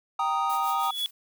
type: chord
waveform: triangle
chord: Eb major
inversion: first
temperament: equal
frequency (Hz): 784 / 932.3 / 1244.5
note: G5 / Bb5 / Eb6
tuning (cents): 0 / 0 / 0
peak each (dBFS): -27 / -27 / -25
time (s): 0.19-0.91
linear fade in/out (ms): 5
type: noise with tremolo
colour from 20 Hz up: blue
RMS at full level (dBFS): -39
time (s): 0.49-1.11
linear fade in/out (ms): 10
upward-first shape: sine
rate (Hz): 6.3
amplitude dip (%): 75
type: tone with exponential growth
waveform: triangle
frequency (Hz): 3392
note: G#7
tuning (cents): +36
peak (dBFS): -22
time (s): 0.55-1.06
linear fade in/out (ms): 0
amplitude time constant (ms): 110
effects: none